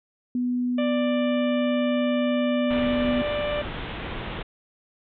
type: tone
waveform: sine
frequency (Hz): 246.9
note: B3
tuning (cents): 0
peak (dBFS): -22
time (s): 0.35-3.22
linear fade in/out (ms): 2
type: harmonic tone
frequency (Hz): 590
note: D5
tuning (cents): +8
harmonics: 1 / 2 / 3 / 4 / 5 / 6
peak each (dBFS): -25 / -37 / -39 / -38 / -39 / -45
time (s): 0.78-3.62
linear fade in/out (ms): 5
type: low-pass noise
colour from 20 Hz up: pink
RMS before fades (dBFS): -33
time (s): 2.7-4.43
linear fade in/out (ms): 10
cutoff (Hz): 3700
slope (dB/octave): 96
effects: none